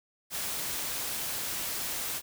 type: noise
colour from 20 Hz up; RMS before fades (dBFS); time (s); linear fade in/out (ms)
white; -34; 0.3-2.22; 50
effects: none